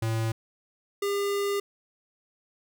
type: tone pair in turn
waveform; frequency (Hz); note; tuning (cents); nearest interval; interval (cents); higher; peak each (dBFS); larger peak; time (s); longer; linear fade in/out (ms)
square; 112.5 / 402.5; A2 / G4; +39 / +46; octave + minor seventh; 2207; second; -26; neither; 0.02-0.32 / 1.02-1.6; second; 5
effects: none